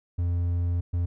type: tone bursts at uneven times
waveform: triangle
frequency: 87 Hz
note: F2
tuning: 6 cents flat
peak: -21 dBFS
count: 2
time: 0.18-0.81 / 0.93-1.06 s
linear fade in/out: 10 ms
effects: none